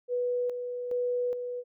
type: tone with tremolo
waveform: sine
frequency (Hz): 491.3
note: B4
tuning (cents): -9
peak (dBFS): -26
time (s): 0.08-1.64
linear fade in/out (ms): 50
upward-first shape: square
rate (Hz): 1.2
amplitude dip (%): 50
effects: none